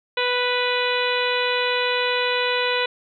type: harmonic tone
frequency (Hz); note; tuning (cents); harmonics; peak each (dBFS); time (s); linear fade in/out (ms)
493.9; B4; 0; 1 / 2 / 3 / 4 / 5 / 6 / 7 / 8; -24 / -27 / -28 / -29 / -27 / -30 / -31 / -30; 0.17-2.86; 5
effects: none